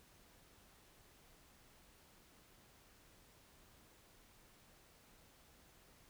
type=silence; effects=pink hiss -66 dBFS RMS until 6.09 s